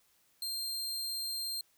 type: tone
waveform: sawtooth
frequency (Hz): 4181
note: C8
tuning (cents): -2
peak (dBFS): -32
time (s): 0.42-1.61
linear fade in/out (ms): 2
effects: white hiss -70 dBFS RMS until 1.77 s